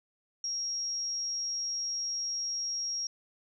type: tone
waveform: sine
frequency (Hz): 5600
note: F8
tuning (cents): +4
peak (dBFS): -31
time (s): 0.44-3.07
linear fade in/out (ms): 2
effects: none